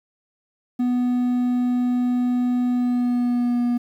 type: tone with pitch glide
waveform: triangle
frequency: 246.9 to 241.7 Hz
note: B3 to B3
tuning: 0 to -37 cents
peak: -16 dBFS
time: 0.79-3.78 s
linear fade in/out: 10 ms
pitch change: -37 cents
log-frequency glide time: 2.69-3.62 s
effects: 9-bit